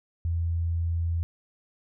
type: tone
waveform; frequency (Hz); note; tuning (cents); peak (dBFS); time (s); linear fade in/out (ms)
sine; 84; E2; +33; -24; 0.25-1.23; 0
effects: none